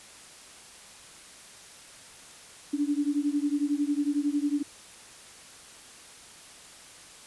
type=beating tone pair; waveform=sine; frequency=285.5 / 296.5 Hz; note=D4 / D4; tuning=-49 / +17 cents; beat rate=11 Hz; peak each=-27 / -28 dBFS; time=2.73-4.63 s; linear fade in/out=10 ms; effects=white hiss -49 dBFS RMS until 7.26 s + resampled to 24000 Hz